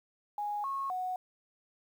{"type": "tone with pitch steps", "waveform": "sine", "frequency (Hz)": [828, 1093, 737], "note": ["G#5", "C#6", "F#5"], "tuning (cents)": [-5, -25, -7], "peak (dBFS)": -32, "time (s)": [0.38, 1.16], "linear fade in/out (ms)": 2, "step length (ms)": 260, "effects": ["10-bit"]}